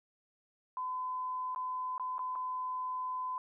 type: tone with dropouts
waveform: sine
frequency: 1015 Hz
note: B5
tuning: 47 cents sharp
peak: -34 dBFS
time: 0.77-3.38 s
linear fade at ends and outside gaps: 1 ms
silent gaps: 1.548-1.56 / 1.98-1.997 / 2.182-2.192 / 2.354-2.358 s
effects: none